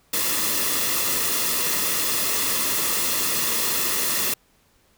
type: noise with comb filter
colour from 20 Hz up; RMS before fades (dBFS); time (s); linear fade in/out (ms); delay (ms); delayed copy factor
white; -23; 0.13-4.34; 5; 1.3; -0.55
effects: pink hiss -61 dBFS RMS until 4.97 s